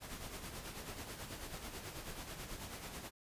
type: noise with tremolo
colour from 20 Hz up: pink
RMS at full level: -45 dBFS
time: 0-3.11 s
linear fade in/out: 50 ms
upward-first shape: sine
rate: 9.2 Hz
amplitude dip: 50%
effects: resampled to 32000 Hz